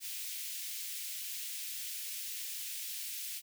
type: high-pass noise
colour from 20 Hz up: white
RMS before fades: -41 dBFS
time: 0-3.42 s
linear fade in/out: 50 ms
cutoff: 2200 Hz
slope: 24 dB/octave
effects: none